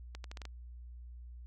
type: accelerating click train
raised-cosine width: 0.2 ms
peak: -28 dBFS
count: 6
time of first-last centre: 0.15-0.453 s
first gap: 92 ms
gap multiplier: 0.79
effects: added 60 Hz sine -46 dBFS peak until 1.46 s